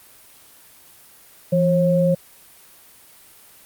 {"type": "tone pair together", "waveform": "sine", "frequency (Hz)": [169.8, 539.8], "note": ["F3", "C#5"], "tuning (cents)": [-48, -46], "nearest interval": "octave + minor sixth", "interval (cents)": 2002, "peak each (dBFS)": -17, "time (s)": [1.52, 2.15], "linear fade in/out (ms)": 10, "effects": ["white hiss -48 dBFS RMS until 3.65 s", "Opus 32 kbps"]}